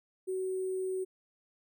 sine tone with sample-and-hold, 375 Hz, F#4, 23 cents sharp, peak -31 dBFS, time 0.27-1.05 s, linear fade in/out 20 ms, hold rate 8820 Hz, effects none

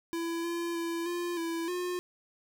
square tone with pitch steps, 334.7 / 340.6 / 336.2 / 348.2 / 332.4 / 358 Hz, E4 / F4 / E4 / F4 / E4 / F4, +26 / -43 / +34 / -5 / +15 / +43 cents, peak -32 dBFS, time 0.13-1.99 s, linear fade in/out 0 ms, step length 310 ms, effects none

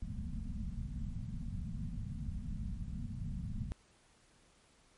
pink low-pass noise, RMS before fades -40 dBFS, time 0.02-3.72 s, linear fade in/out 0 ms, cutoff 240 Hz, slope 96 dB/octave, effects pink hiss -67 dBFS RMS until 4.97 s + MP3 48 kbps

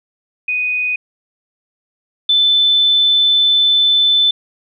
sine tone pair in turn, 2489 / 3520 Hz, D#7 / A7, 0 / 0 cents, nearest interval tritone, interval 600 cents, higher second, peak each -15 / -9 dBFS, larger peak second, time 0.48-0.96 / 2.29-4.31 s, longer second, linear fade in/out 5 ms, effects none

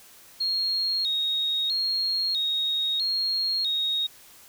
sine tone with vibrato, 3998 Hz, B7, 20 cents sharp, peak -23 dBFS, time 0.4-4.07 s, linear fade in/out 10 ms, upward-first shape square, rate 0.77 Hz, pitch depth 110 cents each way, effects white hiss -51 dBFS RMS until 4.48 s

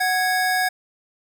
square tone pair together, 740 / 1657 Hz, F#5 / G#6, 0 / -4 cents, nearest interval octave + major second, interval 1396 cents, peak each -22 dBFS, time 0-0.69 s, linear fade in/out 10 ms, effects none

